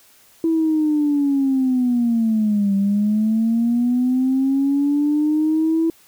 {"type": "linear two-way sweep", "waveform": "sine", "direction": "down then up", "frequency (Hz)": [329.6, 196, 329.6], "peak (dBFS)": -14, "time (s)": [0.44, 5.9], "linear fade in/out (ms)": 2, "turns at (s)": 2.75, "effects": ["tanh soft clip ceiling -10 dBFS", "white hiss -52 dBFS RMS until 6.07 s"]}